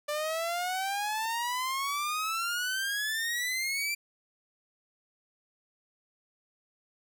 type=exponential sweep; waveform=sawtooth; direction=up; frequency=587.3 to 2366 Hz; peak=-26 dBFS; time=0.08-3.95 s; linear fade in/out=10 ms; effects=none